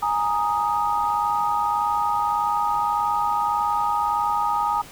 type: chord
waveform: sine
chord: Ab suspended second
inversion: none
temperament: equal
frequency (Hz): 830.6 / 932.3 / 1244.5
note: Ab5 / Bb5 / Eb6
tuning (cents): 0 / 0 / 0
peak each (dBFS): -24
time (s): 0.02-4.82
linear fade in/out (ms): 10
effects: pink hiss -43 dBFS RMS until 4.91 s